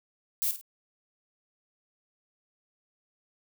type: noise with echo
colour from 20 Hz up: violet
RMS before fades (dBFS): -28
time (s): 0.42-0.51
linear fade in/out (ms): 0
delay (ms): 51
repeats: 2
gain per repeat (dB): -10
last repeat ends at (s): 0.612
effects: none